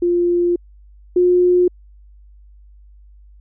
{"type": "tone pair in turn", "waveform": "sine", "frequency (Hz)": [349.2, 358], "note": ["F4", "F4"], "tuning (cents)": [0, 43], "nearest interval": "unison", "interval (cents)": 43, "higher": "second", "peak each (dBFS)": [-13, -10], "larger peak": "second", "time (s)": [[0.02, 0.56], [1.16, 1.68]], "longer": "first", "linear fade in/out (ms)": 5, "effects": ["added 50 Hz sine -42 dBFS peak until 3.4 s"]}